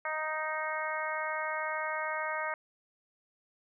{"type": "harmonic tone", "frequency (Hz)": 311.1, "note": "D#4", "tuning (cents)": 0, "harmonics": [2, 3, 4, 5, 6, 7], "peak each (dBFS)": [-38, -38, -38, -39, -40, -40], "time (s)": [0.05, 2.54], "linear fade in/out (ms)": 2, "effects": []}